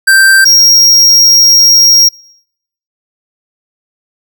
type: tone pair in turn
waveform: square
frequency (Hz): 1568 / 5602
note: G6 / F8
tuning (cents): 0 / +4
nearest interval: octave + minor seventh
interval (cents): 2204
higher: second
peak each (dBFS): -3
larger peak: neither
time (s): 0.07-0.45 / 0.45-2.09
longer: second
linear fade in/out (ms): 10
effects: noise-tail reverb RT60 0.8 s tail -26 dB re dry

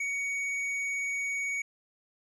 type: tone with hard clipping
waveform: triangle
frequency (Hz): 2241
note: C#7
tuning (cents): +18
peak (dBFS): -31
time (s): 0-1.62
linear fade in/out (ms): 5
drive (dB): 10
effects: resampled to 24000 Hz

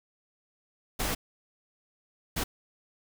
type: noise bursts at uneven times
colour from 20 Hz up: pink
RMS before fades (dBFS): -30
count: 2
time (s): 0.99-1.15 / 2.36-2.44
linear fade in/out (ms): 10
effects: none

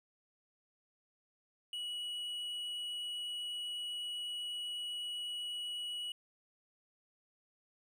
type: tone with tanh clipping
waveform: triangle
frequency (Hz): 2927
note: F#7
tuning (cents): -19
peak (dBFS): -39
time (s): 1.73-6.12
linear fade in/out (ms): 2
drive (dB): 9
effects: none

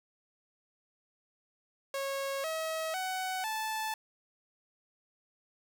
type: tone with pitch steps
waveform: sawtooth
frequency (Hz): 548 / 640.5 / 748.6 / 874.9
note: C#5 / E5 / F#5 / A5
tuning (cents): -20 / -50 / +20 / -10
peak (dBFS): -29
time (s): 1.94-3.94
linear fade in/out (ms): 2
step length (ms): 500
effects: none

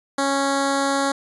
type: tone with notch filter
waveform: 10% pulse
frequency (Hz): 276.1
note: C#4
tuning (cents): -7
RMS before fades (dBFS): -21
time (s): 0.18-1.12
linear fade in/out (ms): 5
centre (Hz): 2500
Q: 1.7
effects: resampled to 24000 Hz

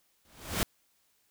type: noise with exponential growth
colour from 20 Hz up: pink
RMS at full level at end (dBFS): -26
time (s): 0.25-0.63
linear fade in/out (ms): 0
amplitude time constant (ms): 81
effects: white hiss -71 dBFS RMS until 1.3 s

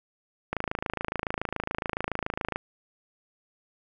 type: click train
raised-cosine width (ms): 0.5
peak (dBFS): -13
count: 56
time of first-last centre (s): 0.53-2.56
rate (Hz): 27.1
effects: none

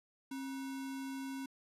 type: tone with sample-and-hold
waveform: sine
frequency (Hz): 268.7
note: C4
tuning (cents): +46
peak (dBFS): -39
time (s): 0.31-1.46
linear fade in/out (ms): 5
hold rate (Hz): 1225
effects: resampled to 32000 Hz

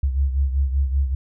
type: beating tone pair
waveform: sine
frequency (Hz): 67.4 / 72.6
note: C#2 / D2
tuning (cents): -48 / -19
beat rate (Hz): 5.2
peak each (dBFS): -18 / -25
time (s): 0.03-1.15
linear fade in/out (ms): 5
effects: none

